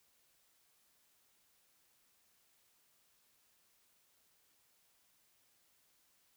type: silence
effects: white hiss -73 dBFS RMS until 6.36 s